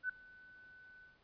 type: tone with ADSR envelope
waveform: sine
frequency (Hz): 1500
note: F#6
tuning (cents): +23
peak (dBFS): -32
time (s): 0.03-1.19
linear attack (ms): 63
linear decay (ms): 4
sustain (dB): -24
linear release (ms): 160
effects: pink hiss -71 dBFS RMS until 1.23 s + resampled to 11025 Hz